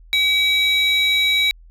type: tone pair together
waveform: triangle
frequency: 2290 / 3851 Hz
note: D7 / B7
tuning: -44 / -44 cents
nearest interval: major sixth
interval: 900 cents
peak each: -15 dBFS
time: 0.13-1.51 s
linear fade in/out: 0 ms
effects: tanh soft clip ceiling -7 dBFS + added 41 Hz sine -42 dBFS peak until 1.7 s